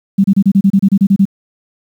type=tone bursts; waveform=sine; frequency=196 Hz; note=G3; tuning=in tune; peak=-5 dBFS; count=12; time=0.18-1.254 s; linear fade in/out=10 ms; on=62 ms; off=30 ms; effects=7-bit